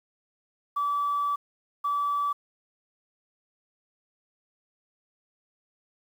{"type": "tone bursts at uneven times", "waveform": "sine", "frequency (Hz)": 1153, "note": "D6", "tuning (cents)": -32, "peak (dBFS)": -23, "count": 2, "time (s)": [[0.76, 1.36], [1.84, 2.33]], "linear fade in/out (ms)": 10, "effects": ["tanh soft clip ceiling -20 dBFS", "9-bit"]}